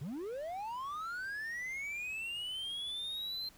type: linear sweep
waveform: triangle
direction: up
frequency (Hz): 121.2 to 4149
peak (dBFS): -36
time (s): 0.01-3.49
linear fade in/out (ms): 5
effects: pink hiss -61 dBFS RMS until 3.57 s